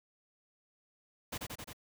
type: noise with echo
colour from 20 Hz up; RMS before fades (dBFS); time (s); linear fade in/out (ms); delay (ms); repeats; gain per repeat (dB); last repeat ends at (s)
pink; -39; 1.32-1.38; 10; 88; 4; -2; 1.732
effects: none